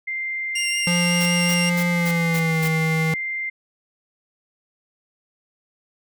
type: tone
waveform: sine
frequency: 2093 Hz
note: C7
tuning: in tune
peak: -24 dBFS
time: 0.07-3.5 s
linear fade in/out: 10 ms
type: tone with vibrato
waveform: 20% pulse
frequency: 2794 Hz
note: F7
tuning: in tune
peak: -17 dBFS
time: 0.55-1.7 s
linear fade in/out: 10 ms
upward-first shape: triangle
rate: 5.4 Hz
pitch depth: 14 cents each way
type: tone with pitch glide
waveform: square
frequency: 174.61 to 160.12 Hz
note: F3 to D#3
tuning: 0 to +50 cents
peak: -20 dBFS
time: 0.87-3.14 s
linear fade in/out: 2 ms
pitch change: -150 cents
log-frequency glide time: 1.89-2.62 s
type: noise bursts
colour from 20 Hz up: white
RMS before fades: -31 dBFS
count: 6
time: 1.2-2.684 s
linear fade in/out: 10 ms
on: 64 ms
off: 220 ms
effects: none